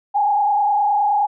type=tone with frequency modulation; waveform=sine; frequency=824 Hz; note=G#5; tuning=14 cents flat; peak=-14 dBFS; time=0.14-1.27 s; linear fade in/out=20 ms; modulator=29.7 Hz; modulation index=1; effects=none